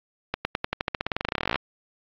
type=accelerating click train; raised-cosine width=0.3 ms; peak=-8 dBFS; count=27; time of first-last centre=0.34-1.558 s; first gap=110 ms; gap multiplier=0.92; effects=low-pass 4000 Hz 12 dB/octave + AAC 48 kbps